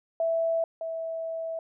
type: tone pair in turn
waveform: sine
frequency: 659.3 / 654 Hz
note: E5 / E5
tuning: 0 / -14 cents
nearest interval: unison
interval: 14 cents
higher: first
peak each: -23 / -30 dBFS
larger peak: first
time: 0.2-0.64 / 0.81-1.59 s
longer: second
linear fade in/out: 2 ms
effects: none